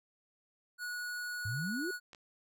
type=tone; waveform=square; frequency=1461 Hz; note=F#6; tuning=22 cents flat; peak=-38 dBFS; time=0.78-2 s; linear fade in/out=50 ms
type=exponential sweep; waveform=sine; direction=up; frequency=96.6 to 392 Hz; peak=-35 dBFS; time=1.45-1.91 s; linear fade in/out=5 ms
type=clicks; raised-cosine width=0.2 ms; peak=-34 dBFS; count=2; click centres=2.132 / 2.148 s
effects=none